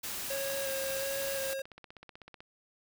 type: noise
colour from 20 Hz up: white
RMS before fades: -38 dBFS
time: 0.03-1.54 s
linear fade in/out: 10 ms
type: tone with vibrato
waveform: square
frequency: 544 Hz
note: C#5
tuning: 33 cents flat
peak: -35 dBFS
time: 0.3-1.62 s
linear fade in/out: 5 ms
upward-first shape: square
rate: 1.4 Hz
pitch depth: 14 cents each way
type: click train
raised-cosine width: 0.3 ms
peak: -32 dBFS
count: 27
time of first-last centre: 0.78-2.405 s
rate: 16 Hz
effects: none